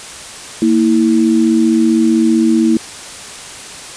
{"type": "tone pair together", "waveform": "sine", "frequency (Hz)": [229.7, 325.2], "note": ["A#3", "E4"], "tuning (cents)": [-25, -23], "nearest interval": "tritone", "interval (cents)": 602, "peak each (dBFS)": -11, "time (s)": [0.62, 2.77], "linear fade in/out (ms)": 2, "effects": ["white hiss -30 dBFS RMS until 3.96 s", "resampled to 22050 Hz"]}